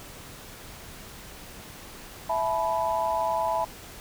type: chord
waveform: sine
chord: E suspended fourth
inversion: none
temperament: equal with one note detuned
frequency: 659.3 / 861.9 / 987.8 Hz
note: E5 / A5 / B5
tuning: 0 / -36 / 0 cents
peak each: -28 dBFS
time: 2.29-3.65 s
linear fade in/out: 10 ms
effects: pink hiss -44 dBFS RMS until 4 s